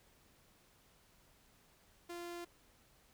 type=tone; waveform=sawtooth; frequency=346.2 Hz; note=F4; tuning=15 cents flat; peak=-40 dBFS; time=2.09-2.45 s; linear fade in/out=10 ms; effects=pink hiss -68 dBFS RMS until 3.13 s